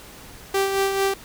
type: tone with tremolo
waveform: sawtooth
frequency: 390.8 Hz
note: G4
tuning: 5 cents flat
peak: -14 dBFS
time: 0.54-1.14 s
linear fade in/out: 5 ms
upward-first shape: sine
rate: 4.5 Hz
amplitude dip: 45%
effects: pink hiss -43 dBFS RMS until 1.24 s